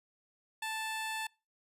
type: tone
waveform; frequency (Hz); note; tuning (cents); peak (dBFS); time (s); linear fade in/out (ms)
15% pulse; 880; A5; 0; -29; 0.62-1.27; 5
effects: noise-tail reverb RT60 0.3 s tail -25 dB re dry + resampled to 32000 Hz